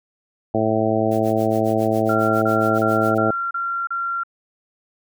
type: harmonic tone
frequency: 110 Hz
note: A2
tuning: in tune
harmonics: 1 / 2 / 3 / 4 / 5 / 6 / 7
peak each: -26 / -24 / -23 / -25 / -25 / -22 / -26 dBFS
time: 0.54-3.31 s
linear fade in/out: 5 ms
type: noise with tremolo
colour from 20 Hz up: white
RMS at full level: -41 dBFS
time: 1.11-3.18 s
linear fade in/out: 5 ms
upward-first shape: sine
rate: 7.3 Hz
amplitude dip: 100%
type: tone bursts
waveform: sine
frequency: 1375 Hz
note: F6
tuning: 27 cents flat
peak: -21 dBFS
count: 6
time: 2.09-4.235 s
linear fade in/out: 5 ms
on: 330 ms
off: 33 ms
effects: none